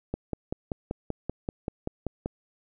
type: click train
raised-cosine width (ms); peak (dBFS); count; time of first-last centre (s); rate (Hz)
2; -16; 12; 0.14-2.259; 5.19
effects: none